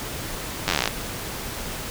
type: slowing click train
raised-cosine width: 0.2 ms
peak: -3 dBFS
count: 15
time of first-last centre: 0.68-0.876 s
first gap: 10 ms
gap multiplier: 1.05
effects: pink hiss -32 dBFS RMS until 1.9 s